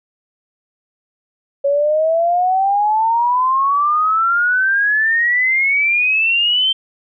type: exponential sweep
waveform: sine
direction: up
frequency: 554.4 to 3140 Hz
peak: -12 dBFS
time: 1.64-6.73 s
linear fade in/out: 10 ms
effects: none